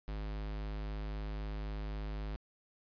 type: tone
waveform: square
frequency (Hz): 51.91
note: G#1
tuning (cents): 0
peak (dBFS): -38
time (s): 0.08-2.36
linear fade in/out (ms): 0
effects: resampled to 11025 Hz